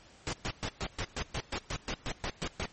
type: noise bursts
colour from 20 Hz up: pink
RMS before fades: -34 dBFS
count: 14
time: 0.27-2.656 s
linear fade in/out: 0 ms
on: 59 ms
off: 120 ms
effects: pink hiss -57 dBFS RMS until 2.72 s + MP3 32 kbps